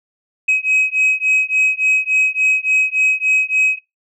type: beating tone pair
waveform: sine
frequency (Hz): 2538 / 2541.5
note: D#7 / D#7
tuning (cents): +34 / +36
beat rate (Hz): 3.5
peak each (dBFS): -14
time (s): 0.48-3.79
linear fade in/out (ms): 10
effects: noise-tail reverb RT60 0.2 s tail -22 dB re dry + tanh soft clip ceiling -9 dBFS